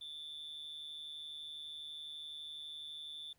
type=tone with amplitude modulation; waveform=triangle; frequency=3520 Hz; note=A7; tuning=in tune; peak=-39 dBFS; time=0.01-3.33 s; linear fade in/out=5 ms; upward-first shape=sine; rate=152 Hz; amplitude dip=70%; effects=tanh soft clip ceiling -38 dBFS + pink hiss -75 dBFS RMS until 3.38 s